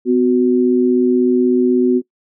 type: tone pair together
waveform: sine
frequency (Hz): 252.3 / 368.5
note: B3 / F#4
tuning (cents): +37 / -7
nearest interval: perfect fifth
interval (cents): 656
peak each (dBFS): -13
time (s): 0.05-2.02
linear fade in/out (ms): 50
effects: noise-tail reverb RT60 0.1 s tail -21 dB re dry